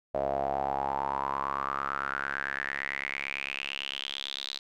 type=tone with band-pass filter sweep; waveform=sawtooth; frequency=68.9 Hz; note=C#2; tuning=10 cents flat; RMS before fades=-33 dBFS; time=0.14-4.59 s; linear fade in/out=10 ms; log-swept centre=620 to 4000 Hz; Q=7.1; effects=none